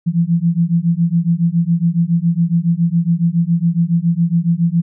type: beating tone pair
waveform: sine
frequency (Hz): 165.7 / 172.9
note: E3 / F3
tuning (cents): +9 / -17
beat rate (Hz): 7.2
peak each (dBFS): -15 / -15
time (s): 0.06-4.82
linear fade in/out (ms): 20
effects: none